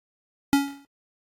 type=tone with exponential decay; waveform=square; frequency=280.1 Hz; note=C#4; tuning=18 cents sharp; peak=-14 dBFS; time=0.53-0.85 s; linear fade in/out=0 ms; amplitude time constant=68 ms; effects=AAC 48 kbps